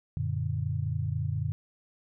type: chord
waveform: sine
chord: Gb augmented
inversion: none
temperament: equal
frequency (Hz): 92.5 / 116.54 / 146.83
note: Gb2 / Bb2 / D3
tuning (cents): 0 / 0 / 0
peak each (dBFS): -32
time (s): 0.17-1.52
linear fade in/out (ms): 0
effects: none